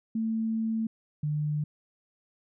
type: tone pair in turn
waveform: sine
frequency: 223.1 / 149.76 Hz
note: A3 / D3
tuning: +24 / +34 cents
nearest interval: perfect fifth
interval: 690 cents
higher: first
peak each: -26 dBFS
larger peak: neither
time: 0.15-0.87 / 1.23-1.64 s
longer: first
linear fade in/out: 5 ms
effects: none